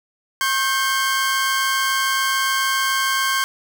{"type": "tone pair together", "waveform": "sawtooth", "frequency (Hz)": [1081, 1568], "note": ["C#6", "G6"], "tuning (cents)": [-44, 0], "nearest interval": "tritone", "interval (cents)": 644, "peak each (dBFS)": -17, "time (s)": [0.41, 3.44], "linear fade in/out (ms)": 0, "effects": []}